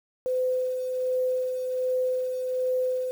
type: tone with tremolo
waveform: sine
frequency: 509 Hz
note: C5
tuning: 48 cents flat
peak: -22 dBFS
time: 0.26-3.11 s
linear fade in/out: 0 ms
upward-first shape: sine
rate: 1.3 Hz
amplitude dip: 45%
effects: 8-bit